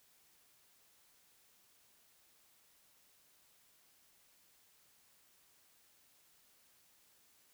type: silence
effects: white hiss -69 dBFS RMS until 7.53 s